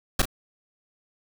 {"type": "noise with echo", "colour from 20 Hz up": "pink", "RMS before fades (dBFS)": -19, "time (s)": [0.19, 0.22], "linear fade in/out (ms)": 5, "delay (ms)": 35, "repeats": 1, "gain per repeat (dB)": -9, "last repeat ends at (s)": 0.255, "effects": []}